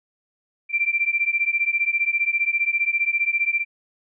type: beating tone pair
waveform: sine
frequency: 2349 / 2364 Hz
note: D7 / D7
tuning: 0 / +11 cents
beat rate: 15 Hz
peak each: -22 dBFS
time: 0.69-3.65 s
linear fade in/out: 50 ms
effects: none